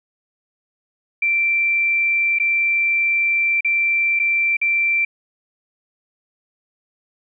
sine tone with dropouts, 2349 Hz, D7, in tune, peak -15 dBFS, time 1.22-5.05 s, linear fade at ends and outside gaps 5 ms, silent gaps 2.387-2.398 / 3.608-3.646 / 4.192-4.197 / 4.569-4.614 s, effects none

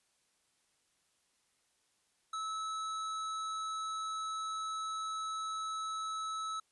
sine tone with tanh clipping, 1301 Hz, E6, 23 cents flat, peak -38 dBFS, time 2.33-6.6 s, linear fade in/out 5 ms, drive 17 dB, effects white hiss -75 dBFS RMS until 6.71 s + resampled to 24000 Hz

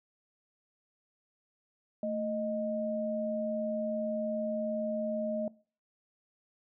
sine tone pair together, 222.3 / 620.3 Hz, A3 / D#5, +18 / -5 cents, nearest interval octave + tritone, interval 1777 cents, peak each -35 / -32 dBFS, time 2.03-5.48 s, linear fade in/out 2 ms, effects noise-tail reverb RT60 0.4 s tail -22 dB re dry

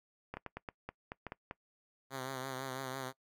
clicks, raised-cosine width 0.5 ms, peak -26 dBFS, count 10, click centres 0.34 / 0.37 / 0.463 / 0.57 / 0.688 / 0.89 / 1.119 / 1.267 / 1.321 / 1.511 s
5% pulse tone with vibrato, 131.8 Hz, C3, 13 cents sharp, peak -28 dBFS, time 2.1-3.13 s, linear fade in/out 50 ms, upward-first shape triangle, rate 6 Hz, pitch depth 57 cents each way
effects noise-tail reverb RT60 0.1 s tail -22 dB re dry

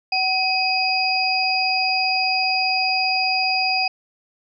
sine tone cluster, 753 / 2527 / 4869 Hz, F#5 / D#7 / D#8, +30 / +26 / -38 cents, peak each -22 dBFS, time 0.12-3.88 s, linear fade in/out 5 ms, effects none

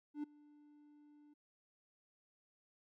triangle tone with ADSR envelope, 295.3 Hz, D4, 10 cents sharp, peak -35 dBFS, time 0.14-1.34 s, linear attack 94 ms, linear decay 9 ms, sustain -24 dB, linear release 11 ms, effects none

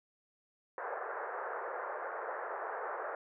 pink band-pass noise, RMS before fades -40 dBFS, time 0.78-3.15 s, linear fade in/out 2 ms, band 430 to 1700 Hz, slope 48 dB/octave, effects none

